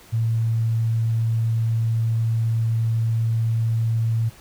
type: tone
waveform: sine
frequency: 113.5 Hz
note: A#2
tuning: 46 cents flat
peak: -18 dBFS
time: 0.12-4.3 s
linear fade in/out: 20 ms
effects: pink hiss -48 dBFS RMS until 4.4 s